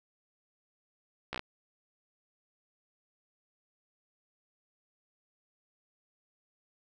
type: slowing click train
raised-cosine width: 0.3 ms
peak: -19 dBFS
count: 5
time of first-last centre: 1.33-1.394 s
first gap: 15 ms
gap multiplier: 1.04
effects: none